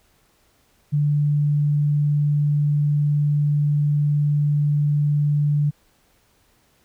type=tone; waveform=sine; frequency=146.83 Hz; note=D3; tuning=in tune; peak=-16 dBFS; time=0.92-5.71 s; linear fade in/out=20 ms; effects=pink hiss -61 dBFS RMS until 6.84 s